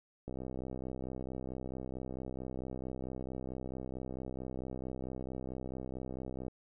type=click train; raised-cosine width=2 ms; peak=-28 dBFS; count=401; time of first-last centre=0.28-6.482 s; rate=64.5 Hz; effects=none